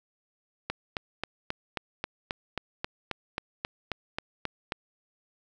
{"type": "click train", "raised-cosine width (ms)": 0.3, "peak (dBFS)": -14, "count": 16, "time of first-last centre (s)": [0.7, 4.721], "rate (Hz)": 3.73, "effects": []}